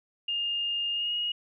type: tone with pitch glide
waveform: sine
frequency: 2824 to 2878 Hz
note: F7 to F#7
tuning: +19 to -49 cents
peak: -27 dBFS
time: 0.28-1.32 s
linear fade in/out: 5 ms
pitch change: +32 cents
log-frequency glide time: 0.92-1.14 s
effects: none